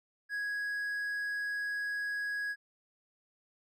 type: tone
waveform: triangle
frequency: 1661.2 Hz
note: G#6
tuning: in tune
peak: -31 dBFS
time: 0.29-2.56 s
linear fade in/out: 50 ms
effects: none